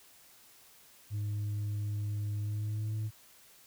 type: tone with pitch glide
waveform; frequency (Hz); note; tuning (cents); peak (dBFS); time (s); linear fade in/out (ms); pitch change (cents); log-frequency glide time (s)
sine; 103.83 to 108.18; G#2 to A2; 0 to -29; -29; 1.1-3.11; 50; +71; 2.39-2.94
effects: tanh soft clip ceiling -31 dBFS + white hiss -59 dBFS RMS until 3.66 s